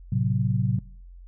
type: chord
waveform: sine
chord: F# diminished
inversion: first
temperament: equal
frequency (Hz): 110 / 130.81 / 185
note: A2 / C3 / F#3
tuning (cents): 0 / 0 / 0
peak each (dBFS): -24 / -24 / -27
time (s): 0.12-0.79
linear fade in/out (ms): 5
effects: noise-tail reverb RT60 0.6 s tail -23 dB re dry + added 44 Hz sine -42 dBFS peak until 1.27 s